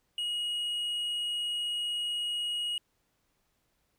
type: tone with tanh clipping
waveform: sine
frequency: 2891 Hz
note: F#7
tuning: 41 cents flat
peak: -31 dBFS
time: 0.18-2.78 s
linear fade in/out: 2 ms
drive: 5 dB
effects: pink hiss -75 dBFS RMS until 3.98 s